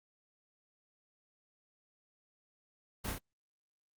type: noise with echo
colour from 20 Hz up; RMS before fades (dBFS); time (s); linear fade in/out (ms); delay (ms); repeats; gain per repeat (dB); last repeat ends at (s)
pink; -38; 3.04-3.12; 10; 33; 2; -3; 3.186
effects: Opus 32 kbps